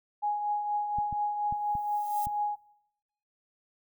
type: tone with tremolo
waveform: sine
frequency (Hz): 831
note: G#5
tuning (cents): +1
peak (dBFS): -25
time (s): 0.22-2.56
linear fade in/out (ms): 20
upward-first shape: triangle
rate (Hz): 4.2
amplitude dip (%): 50
type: clicks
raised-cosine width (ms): 5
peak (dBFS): -28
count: 5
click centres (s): 0.986 / 1.127 / 1.525 / 1.753 / 2.27
type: noise with exponential growth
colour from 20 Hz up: violet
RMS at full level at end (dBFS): -39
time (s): 1.52-2.26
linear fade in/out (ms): 5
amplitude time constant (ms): 160
effects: noise-tail reverb RT60 1.0 s tail -26 dB re dry